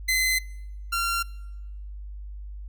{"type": "tone pair in turn", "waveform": "sawtooth", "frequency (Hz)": [2046, 1376.7], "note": ["C7", "F6"], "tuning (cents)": [-39, -25], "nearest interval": "perfect fifth", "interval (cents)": 686, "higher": "first", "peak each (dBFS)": [-17, -20], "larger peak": "first", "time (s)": [[0.08, 0.39], [0.92, 1.23]], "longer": "neither", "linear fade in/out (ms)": 10, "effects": ["noise-tail reverb RT60 1.0 s tail -24 dB re dry", "added 50 Hz sine -35 dBFS peak until 2.68 s"]}